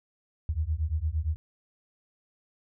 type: beating tone pair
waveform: sine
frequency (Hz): 74.2 / 82.9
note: D2 / E2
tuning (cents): +18 / +10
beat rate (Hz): 8.7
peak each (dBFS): -29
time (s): 0.49-1.36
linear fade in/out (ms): 0
effects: none